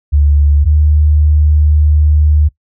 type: tone pair in turn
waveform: sine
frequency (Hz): 72.6 / 75.34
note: D2 / D2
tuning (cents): -19 / +45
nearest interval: minor second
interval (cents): 64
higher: second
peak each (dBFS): -6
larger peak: neither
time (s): 0.12-0.65 / 0.65-2.49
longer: second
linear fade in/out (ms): 20
effects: noise-tail reverb RT60 0.1 s tail -19 dB re dry